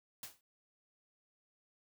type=noise with exponential decay; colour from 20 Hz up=white; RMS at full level=-42 dBFS; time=0.23-0.41 s; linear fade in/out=2 ms; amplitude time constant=39 ms; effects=none